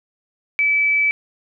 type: tone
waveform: sine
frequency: 2303 Hz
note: D7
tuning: 34 cents flat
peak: -14 dBFS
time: 0.59-1.11 s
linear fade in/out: 0 ms
effects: none